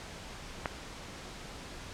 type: click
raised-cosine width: 0.5 ms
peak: -15 dBFS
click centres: 0.658 s
effects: pink hiss -45 dBFS RMS until 1.93 s + low-pass 7000 Hz 12 dB/octave